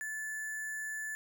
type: tone with sample-and-hold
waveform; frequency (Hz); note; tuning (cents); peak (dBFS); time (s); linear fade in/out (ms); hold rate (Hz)
sine; 1738; A6; -22; -36; 0.01-1.15; 0; 8820
effects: none